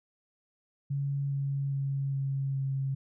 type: tone with pitch steps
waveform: sine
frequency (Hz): 140 / 138.87 / 137.75 / 136.64 / 135.54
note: C#3 / C#3 / C#3 / C#3 / C#3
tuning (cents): +18 / +3 / -11 / -25 / -39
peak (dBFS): -28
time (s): 0.9-2.95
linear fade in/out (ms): 10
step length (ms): 410
effects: none